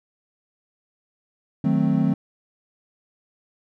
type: chord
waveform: triangle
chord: D# diminished seventh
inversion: none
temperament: equal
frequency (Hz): 155.56 / 185 / 220 / 261.6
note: D#3 / F#3 / A3 / C4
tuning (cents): 0 / 0 / 0 / 0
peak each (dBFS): -21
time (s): 1.64-2.14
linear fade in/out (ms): 5
effects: none